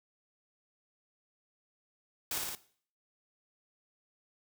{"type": "noise with echo", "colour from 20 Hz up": "white", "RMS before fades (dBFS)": -35, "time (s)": [2.31, 2.38], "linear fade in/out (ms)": 2, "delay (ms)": 57, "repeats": 3, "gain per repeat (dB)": -2, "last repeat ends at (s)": 2.551, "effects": ["noise-tail reverb RT60 0.5 s tail -17 dB re dry"]}